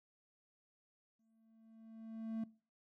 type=tone with exponential growth; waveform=triangle; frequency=223.5 Hz; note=A3; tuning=27 cents sharp; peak=-34 dBFS; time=1.19-2.44 s; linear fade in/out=5 ms; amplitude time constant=270 ms; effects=noise-tail reverb RT60 0.4 s tail -21 dB re dry